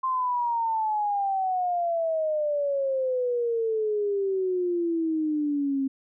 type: exponential sweep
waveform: sine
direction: down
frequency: 1054 to 266.8 Hz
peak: -23 dBFS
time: 0.03-5.88 s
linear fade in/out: 10 ms
effects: none